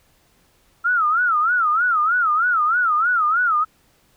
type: tone with vibrato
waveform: sine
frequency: 1337 Hz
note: E6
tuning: 24 cents sharp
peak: -15 dBFS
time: 0.84-3.65 s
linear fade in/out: 20 ms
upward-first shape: sine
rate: 3.2 Hz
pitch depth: 180 cents each way
effects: pink hiss -59 dBFS RMS until 4.16 s